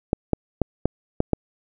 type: clicks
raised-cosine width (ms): 2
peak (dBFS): -5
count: 6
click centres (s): 0.131 / 0.333 / 0.617 / 0.856 / 1.204 / 1.333
effects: none